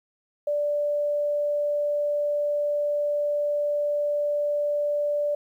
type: tone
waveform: sine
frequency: 586 Hz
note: D5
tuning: 4 cents flat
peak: -22 dBFS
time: 0.47-5.35 s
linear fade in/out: 5 ms
effects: 10-bit